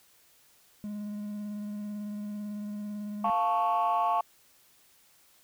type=tone with vibrato; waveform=triangle; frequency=207.7 Hz; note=G#3; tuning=in tune; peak=-32 dBFS; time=0.84-3.3 s; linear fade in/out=0 ms; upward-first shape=triangle; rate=18 Hz; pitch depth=22 cents each way
type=chord; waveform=sine; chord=F augmented; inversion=none; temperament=equal; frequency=698.5 / 880 / 1108.7 Hz; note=F5 / A5 / C#6; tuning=0 / 0 / 0 cents; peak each=-27 dBFS; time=3.24-4.21 s; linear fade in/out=5 ms
effects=tanh soft clip ceiling -19 dBFS + white hiss -62 dBFS RMS until 5.43 s